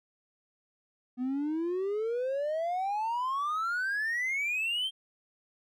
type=exponential sweep; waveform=triangle; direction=up; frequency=244.5 to 3198 Hz; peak=-26 dBFS; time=1.17-4.91 s; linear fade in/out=50 ms; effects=tanh soft clip ceiling -23 dBFS